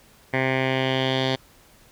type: tone with low-pass filter sweep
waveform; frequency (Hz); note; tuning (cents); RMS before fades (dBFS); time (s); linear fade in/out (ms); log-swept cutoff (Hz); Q
10% pulse; 131.5; C3; +9; -23; 0.33-1.36; 10; 2100 to 3900; 3.6
effects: pink hiss -54 dBFS RMS until 1.91 s